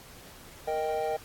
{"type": "chord", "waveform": "triangle", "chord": "Eb major", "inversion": "second", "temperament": "equal", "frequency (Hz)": [466.2, 622.3, 784], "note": ["Bb4", "Eb5", "G5"], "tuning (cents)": [0, 0, 0], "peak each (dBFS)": -30, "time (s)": [0.67, 1.17], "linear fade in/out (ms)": 10, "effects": ["pink hiss -50 dBFS RMS until 1.24 s", "AAC 64 kbps"]}